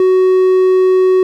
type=tone; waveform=triangle; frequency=372.5 Hz; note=F#4; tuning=12 cents sharp; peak=-5 dBFS; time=0-1.23 s; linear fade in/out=2 ms; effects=none